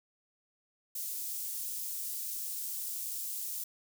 white high-pass noise, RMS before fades -38 dBFS, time 0.95-3.64 s, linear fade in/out 5 ms, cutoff 7300 Hz, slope 12 dB/octave, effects none

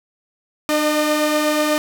sawtooth tone pair together, 300 / 608.2 Hz, D4 / D#5, +37 / -40 cents, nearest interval octave, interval 1223 cents, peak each -15 dBFS, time 0.69-1.78 s, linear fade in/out 0 ms, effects none

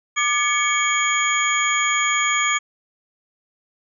sine tone cluster, 1195 / 1711 / 2240 / 3246 / 6790 Hz, D6 / A6 / C#7 / G#7 / G#8, +30 / -49 / +18 / -40 / +37 cents, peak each -22 / -27 / -21 / -27 / -25 dBFS, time 0.16-2.59 s, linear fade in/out 20 ms, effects none

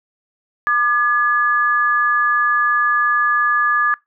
sine tone pair together, 1200 / 1697.1 Hz, D6 / G#6, +37 / +37 cents, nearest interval tritone, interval 600 cents, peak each -16 dBFS, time 0.67-3.94 s, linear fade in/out 0 ms, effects noise-tail reverb RT60 0.2 s tail -25 dB re dry

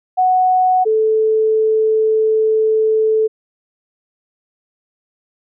sine tone pair in turn, 740 / 437.5 Hz, F#5 / A4, 0 / -10 cents, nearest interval major sixth, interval 910 cents, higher first, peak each -10 / -11 dBFS, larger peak first, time 0.17-0.85 / 0.85-3.28 s, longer second, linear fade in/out 20 ms, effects none

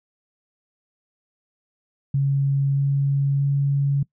sine tone with pitch steps, 138.59 / 139.39 / 140.2 Hz, C#3 / C#3 / C#3, 0 / +10 / +20 cents, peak -17 dBFS, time 2.14-4.03 s, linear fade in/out 5 ms, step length 630 ms, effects noise-tail reverb RT60 0.1 s tail -22 dB re dry

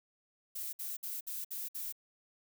violet noise bursts, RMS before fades -40 dBFS, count 6, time 0.55-1.925 s, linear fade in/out 10 ms, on 180 ms, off 59 ms, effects none

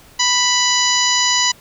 harmonic tone with a mistuned harmonic, 987.8 Hz, B5, in tune, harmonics 1 / 2 / 3 / 4 / 5 / 6 / 7, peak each -21 / -21 / -21 / -21 / -21 / -21 / -21 dBFS, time 0.19-1.52 s, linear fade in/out 10 ms, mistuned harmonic 4, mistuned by +16 cents, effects pink hiss -46 dBFS RMS until 1.6 s

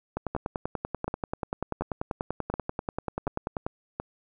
two click trains, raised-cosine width 1 ms, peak -16 / -15 dBFS, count 6 / 37, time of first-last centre 0.35-4 / 0.17-3.665 s, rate 1.37 / 10.3 Hz, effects none

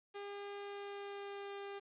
sawtooth tone with pitch glide, 404 to 399.8 Hz, G#4 to G4, -48 to +34 cents, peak -40 dBFS, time 0.14-1.8 s, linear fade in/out 20 ms, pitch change -18 cents, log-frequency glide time 0.59-1.59 s, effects resampled to 8000 Hz + 11-bit

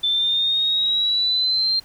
sine exponential sweep, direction up, 3523 to 4186 Hz, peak -17 dBFS, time 0.03-1.8 s, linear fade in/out 10 ms, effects pink hiss -50 dBFS RMS until 1.84 s

